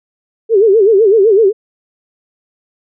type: tone with vibrato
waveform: sine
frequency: 418 Hz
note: G#4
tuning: 11 cents sharp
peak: -5 dBFS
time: 0.49-1.53 s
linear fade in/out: 50 ms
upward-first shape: sine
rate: 7.9 Hz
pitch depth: 170 cents each way
effects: none